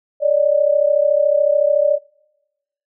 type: tone pair together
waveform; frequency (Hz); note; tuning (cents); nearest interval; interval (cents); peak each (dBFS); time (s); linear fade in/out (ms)
sine; 569.2 / 603; C#5 / D5; +46 / +46; minor second; 100; -15; 0.2-1.99; 50
effects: noise-tail reverb RT60 1.0 s tail -26 dB re dry